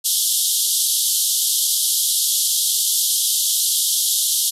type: band-pass noise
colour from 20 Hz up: white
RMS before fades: -19 dBFS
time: 0.04-4.51 s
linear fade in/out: 20 ms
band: 3100 to 13000 Hz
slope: 96 dB/octave
effects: none